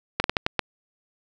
slowing click train, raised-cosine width 0.3 ms, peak -4 dBFS, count 6, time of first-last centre 0.2-0.593 s, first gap 41 ms, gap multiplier 1.33, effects none

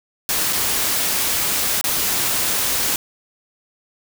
white noise with dropouts, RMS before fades -20 dBFS, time 0.29-2.96 s, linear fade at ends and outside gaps 1 ms, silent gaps 0.527-0.531 / 1.812-1.841 s, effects none

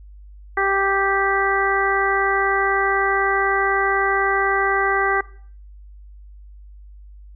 harmonic tone, 392 Hz, G4, in tune, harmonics 1 / 2 / 3 / 4 / 5, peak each -23 / -23 / -23 / -23 / -23 dBFS, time 0.57-5.21 s, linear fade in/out 5 ms, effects noise-tail reverb RT60 0.5 s tail -19 dB re dry + added 50 Hz sine -39 dBFS peak until 7.35 s

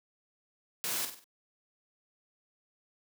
white noise with echo, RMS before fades -34 dBFS, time 0.84-1.05 s, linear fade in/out 0 ms, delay 48 ms, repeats 4, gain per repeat -7 dB, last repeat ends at 1.242 s, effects high-pass 150 Hz 12 dB/octave

